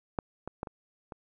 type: clicks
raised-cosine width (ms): 1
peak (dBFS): -15 / -23 / -19 / -26 / -27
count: 5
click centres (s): 0.188 / 0.476 / 0.631 / 0.672 / 1.122
effects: none